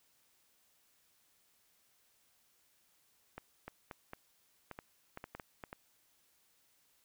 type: clicks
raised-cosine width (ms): 0.5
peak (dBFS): -29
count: 12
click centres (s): 3.38 / 3.68 / 3.912 / 4.134 / 4.713 / 4.789 / 5.174 / 5.241 / 5.35 / 5.398 / 5.638 / 5.729
effects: white hiss -72 dBFS RMS until 7.04 s